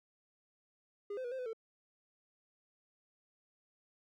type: tone with pitch steps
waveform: triangle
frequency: 407.3 / 515 / 482.8 / 524 / 503 / 448.2 Hz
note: G#4 / C5 / B4 / C5 / B4 / A4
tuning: -34 / -28 / -39 / +2 / +32 / +32 cents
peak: -36 dBFS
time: 1.1-1.532 s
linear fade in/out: 5 ms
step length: 72 ms
effects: none